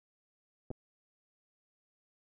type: clicks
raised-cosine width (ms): 2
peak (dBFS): -28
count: 2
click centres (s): 0.705 / 0.713
effects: none